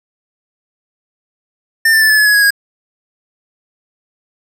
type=tone with pitch steps; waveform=square; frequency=1800 / 1776.2 / 1752.8 / 1729.7 / 1706.8 / 1684.3 / 1662.1 / 1640.2 Hz; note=A6 / A6 / A6 / A6 / G#6 / G#6 / G#6 / G#6; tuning=+39 / +16 / -7 / -30 / +47 / +24 / +1 / -22 cents; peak=-8 dBFS; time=1.85-2.506 s; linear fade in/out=5 ms; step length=82 ms; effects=none